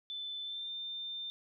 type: tone with pitch glide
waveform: sine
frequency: 3520 to 3600 Hz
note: A7 to A7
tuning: 0 to +39 cents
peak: -38 dBFS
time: 0.1-1.3 s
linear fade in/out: 0 ms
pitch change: +39 cents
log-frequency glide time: 0.43-0.71 s
effects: none